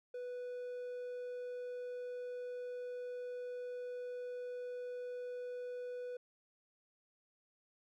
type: tone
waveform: triangle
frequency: 493.9 Hz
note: B4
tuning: in tune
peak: -39 dBFS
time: 0.14-6.17 s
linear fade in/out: 5 ms
effects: none